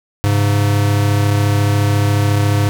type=tone pair together; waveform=square; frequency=102.1 / 136.29 Hz; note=G#2 / C#3; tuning=-29 / -29 cents; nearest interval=perfect fourth; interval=500 cents; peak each=-13 / -20 dBFS; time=0.24-2.69 s; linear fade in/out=0 ms; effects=none